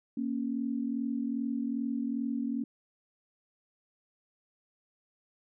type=tone pair together; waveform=sine; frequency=234.2 / 276.7 Hz; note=A#3 / C#4; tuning=+8 / -3 cents; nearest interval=minor third; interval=289 cents; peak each=-32 / -33 dBFS; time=0.17-2.64 s; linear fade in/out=5 ms; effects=none